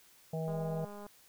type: harmonic tone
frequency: 160.6 Hz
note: E3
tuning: 45 cents flat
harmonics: 1 / 3 / 4 / 5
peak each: -35 / -40 / -41 / -47 dBFS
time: 0.33-0.85 s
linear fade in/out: 5 ms
type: click train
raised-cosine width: 1 ms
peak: -35 dBFS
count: 121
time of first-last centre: 0.48-1.065 s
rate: 205 Hz
effects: white hiss -62 dBFS RMS until 1.28 s